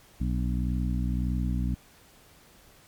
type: harmonic tone with a mistuned harmonic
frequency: 61.74 Hz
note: B1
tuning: in tune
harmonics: 1 / 2 / 3 / 4 / 5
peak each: -27 / -32 / -32 / -35 / -41 dBFS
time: 0.2-1.75 s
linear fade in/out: 10 ms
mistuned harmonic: 5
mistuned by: -47 cents
effects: pink hiss -56 dBFS RMS until 2.87 s + MP3 96 kbps